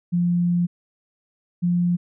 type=tone pair in turn; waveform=sine; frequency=174.61 / 175.38 Hz; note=F3 / F3; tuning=0 / +8 cents; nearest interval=unison; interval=8 cents; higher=second; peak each=-17 dBFS; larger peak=neither; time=0.12-0.67 / 1.62-1.97 s; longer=first; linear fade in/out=20 ms; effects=none